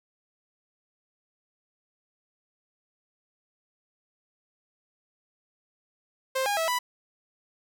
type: tone with pitch steps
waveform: sawtooth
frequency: 526 / 815 / 651 / 989 Hz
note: C5 / G#5 / E5 / B5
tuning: +9 / -33 / -22 / +2 cents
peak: -21 dBFS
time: 6.35-6.79 s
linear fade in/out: 10 ms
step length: 110 ms
effects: none